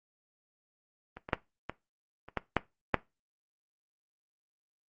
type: clicks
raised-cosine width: 0.5 ms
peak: -27 / -25 / -9 / -19 / -30 / -14 / -8 / -7 dBFS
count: 8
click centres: 1.17 / 1.289 / 1.332 / 1.696 / 2.286 / 2.373 / 2.567 / 2.943 s
effects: noise-tail reverb RT60 0.2 s tail -18 dB re dry + Opus 24 kbps